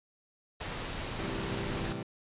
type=noise; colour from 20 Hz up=pink; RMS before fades=-37 dBFS; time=0.6-1.93 s; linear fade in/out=10 ms
type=chord; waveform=20% pulse; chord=A minor seventh; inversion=none; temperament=equal; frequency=110 / 130.81 / 164.81 / 196 Hz; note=A2 / C3 / E3 / G3; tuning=0 / 0 / 0 / 0 cents; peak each=-37 dBFS; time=1.19-2.03 s; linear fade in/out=5 ms
effects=resampled to 8000 Hz